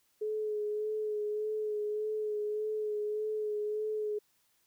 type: tone with vibrato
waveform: sine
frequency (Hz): 424.9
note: G#4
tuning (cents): +40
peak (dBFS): -31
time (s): 0.21-4.19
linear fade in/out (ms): 10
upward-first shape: sine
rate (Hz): 1.7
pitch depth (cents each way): 24
effects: white hiss -72 dBFS RMS until 4.66 s